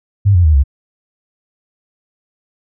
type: tone with pitch steps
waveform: sine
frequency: 100 / 88.07 / 77.56 / 68.3 Hz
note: G2 / F2 / D#2 / C#2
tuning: +35 / +15 / -5 / -25 cents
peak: -6 dBFS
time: 0.25-0.638 s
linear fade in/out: 20 ms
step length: 97 ms
effects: none